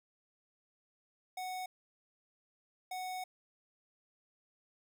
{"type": "tone bursts at uneven times", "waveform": "square", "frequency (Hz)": 740, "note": "F#5", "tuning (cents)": 0, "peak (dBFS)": -39, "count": 2, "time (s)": [[1.37, 1.66], [2.91, 3.24]], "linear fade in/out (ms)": 5, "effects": []}